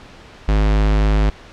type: tone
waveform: square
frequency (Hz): 51.91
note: G#1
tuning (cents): 0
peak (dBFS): -13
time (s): 0.48-1.3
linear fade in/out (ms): 5
effects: pink hiss -41 dBFS RMS until 1.52 s + low-pass 4000 Hz 12 dB/octave